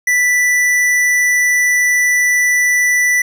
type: tone with hard clipping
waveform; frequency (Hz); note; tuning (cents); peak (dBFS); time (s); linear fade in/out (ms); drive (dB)
triangle; 1975.5; B6; 0; -12; 0.07-3.22; 5; 16
effects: none